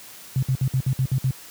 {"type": "tone bursts", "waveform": "sine", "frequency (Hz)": 130.81, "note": "C3", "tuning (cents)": 0, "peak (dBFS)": -17, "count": 8, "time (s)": [0.36, 1.307], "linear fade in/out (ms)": 0, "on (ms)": 65, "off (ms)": 61, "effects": ["white hiss -43 dBFS RMS until 1.5 s", "high-pass 80 Hz 12 dB/octave"]}